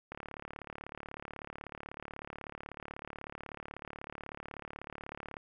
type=click train; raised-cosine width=0.5 ms; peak=-27 dBFS; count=191; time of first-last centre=0.12-5.369 s; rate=36.2 Hz; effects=none